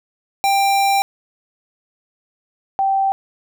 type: tone pair in turn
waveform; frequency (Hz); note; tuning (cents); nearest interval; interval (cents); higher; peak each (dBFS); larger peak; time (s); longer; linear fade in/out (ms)
square / sine; 790 / 779.1; G5 / G5; +13 / -11; unison; 24; first; -14 / -14; neither; 0.44-1.02 / 2.79-3.12; first; 0
effects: none